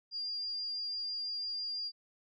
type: tone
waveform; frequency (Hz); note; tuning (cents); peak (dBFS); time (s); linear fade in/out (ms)
sine; 4802; D8; +38; -35; 0.11-1.92; 50
effects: none